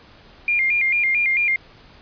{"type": "tone with vibrato", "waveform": "sine", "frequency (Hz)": 2253, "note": "C#7", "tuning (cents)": 28, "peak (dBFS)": -16, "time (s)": [0.48, 1.56], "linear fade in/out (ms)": 2, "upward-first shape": "square", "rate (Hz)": 4.5, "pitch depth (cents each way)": 110, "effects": ["pink hiss -48 dBFS RMS until 2.01 s", "resampled to 11025 Hz"]}